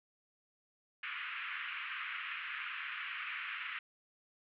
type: band-pass noise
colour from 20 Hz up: white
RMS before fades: -42 dBFS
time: 1.03-3.79 s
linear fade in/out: 2 ms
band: 1200 to 2800 Hz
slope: 48 dB/octave
effects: none